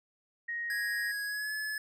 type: tone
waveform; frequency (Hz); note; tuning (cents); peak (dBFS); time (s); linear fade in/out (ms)
sine; 1876; A#6; +11; -33; 0.48-1.12; 10
type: tone with pitch glide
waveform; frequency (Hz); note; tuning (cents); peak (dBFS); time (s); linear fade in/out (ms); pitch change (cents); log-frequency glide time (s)
square; 1661.2 to 1715.8; G#6 to A6; 0 to -44; -34; 0.7-1.78; 2; +56; 1.25-1.53
effects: none